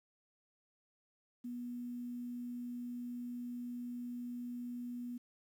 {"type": "tone with quantisation", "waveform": "sine", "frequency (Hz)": 242.9, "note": "B3", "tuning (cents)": -29, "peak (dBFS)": -40, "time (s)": [1.44, 5.18], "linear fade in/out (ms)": 10, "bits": 11, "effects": []}